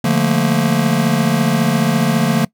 square chord, Bb major seventh, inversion first, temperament just, 145.68 / 174.81 / 218.5 / 233.1 Hz, D3 / F3 / A3 / Bb3, -14 / +2 / -12 / 0 cents, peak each -19 dBFS, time 0.04-2.45 s, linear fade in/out 5 ms, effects noise-tail reverb RT60 0.1 s tail -22 dB re dry

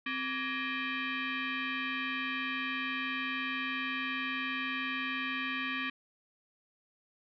sine tone with frequency modulation, 261.1 Hz, C4, 3 cents flat, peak -32 dBFS, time 0.06-5.9 s, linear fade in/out 5 ms, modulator 708 Hz, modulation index 3.9, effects none

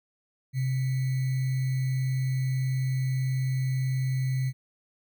sine tone with sample-and-hold, 130.81 Hz, C3, in tune, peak -24 dBFS, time 0.53-4.53 s, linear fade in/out 50 ms, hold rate 2100 Hz, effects none

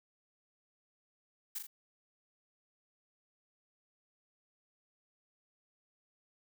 blue noise with echo, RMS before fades -38 dBFS, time 1.55-1.59 s, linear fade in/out 10 ms, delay 40 ms, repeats 2, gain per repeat -5 dB, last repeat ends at 1.67 s, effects none

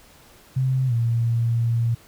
sine tone with pitch glide, 130.81 to 116.54 Hz, C3 to A#2, 0 to 0 cents, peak -18 dBFS, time 0.56-1.95 s, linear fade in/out 10 ms, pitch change -200 cents, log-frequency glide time 0.87-0.93 s, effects pink hiss -51 dBFS RMS until 2.07 s

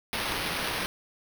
violet noise with sample-and-hold, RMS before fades -31 dBFS, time 0.13-0.86 s, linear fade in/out 0 ms, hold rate 7350 Hz, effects none

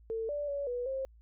sine tone with pitch steps, 449.1 / 583 / 566 / 489 / 533 Hz, A4 / D5 / C#5 / B4 / C5, +35 / -13 / +36 / -17 / +32 cents, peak -32 dBFS, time 0.1-1.05 s, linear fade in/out 0 ms, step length 190 ms, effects added 56 Hz sine -55 dBFS peak until 1.21 s

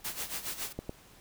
white noise with tremolo, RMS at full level -35 dBFS, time 0.04-0.73 s, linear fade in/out 10 ms, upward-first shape sine, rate 7.2 Hz, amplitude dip 75%
clicks, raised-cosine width 2 ms, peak -22 dBFS, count 2, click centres 0.79 / 0.894 s
effects pink hiss -57 dBFS RMS until 1.2 s

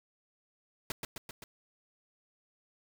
pink noise with echo, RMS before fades -36 dBFS, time 0.9-0.92 s, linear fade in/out 2 ms, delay 130 ms, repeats 4, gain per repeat -3 dB, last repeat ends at 1.44 s, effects none

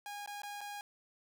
sawtooth tone with dropouts, 819 Hz, G#5, 24 cents flat, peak -38 dBFS, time 0.06-0.81 s, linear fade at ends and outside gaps 1 ms, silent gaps 0.261-0.275 / 0.419-0.433 / 0.608-0.613 s, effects none

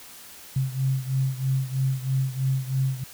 sine beating tone pair, 131.8 / 134.9 Hz, C3 / C#3, +13 / -47 cents, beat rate 3.1 Hz, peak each -24 / -27 dBFS, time 0.56-3.04 s, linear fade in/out 5 ms, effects white hiss -45 dBFS RMS until 3.13 s

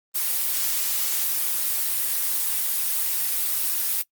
blue noise, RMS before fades -24 dBFS, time 0.14-4.03 s, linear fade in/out 20 ms, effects noise-tail reverb RT60 0.1 s tail -23 dB re dry + Opus 32 kbps

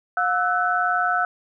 sine tone cluster, 716 / 1316 / 1495 Hz, F5 / E6 / F#6, +43 / -3 / +17 cents, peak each -23 dBFS, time 0.17-1.25 s, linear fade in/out 2 ms, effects none

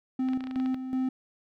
triangle tone with tremolo, 259.3 Hz, C4, 15 cents flat, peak -23 dBFS, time 0.19-1.09 s, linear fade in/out 5 ms, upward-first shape square, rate 2.7 Hz, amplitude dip 60%
clicks, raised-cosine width 0.3 ms, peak -27 dBFS, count 10, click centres 0.287 / 0.334 / 0.407 / 0.44 / 0.471 / 0.511 / 0.558 / 0.6 / 0.66 / 0.744 s
effects none

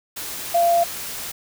sine tone in noise, 686 Hz, F5, 31 cents flat, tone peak -14 dBFS, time 0.54-0.84 s, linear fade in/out 10 ms, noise white, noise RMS -31 dBFS, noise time 0.16-1.32 s, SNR +14 dB, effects none

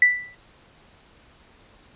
sine tone with exponential decay, 1975.5 Hz, B6, in tune, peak -9 dBFS, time 0.02-0.35 s, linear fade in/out 2 ms, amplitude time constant 71 ms, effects pink hiss -54 dBFS RMS until 1.95 s + resampled to 8000 Hz

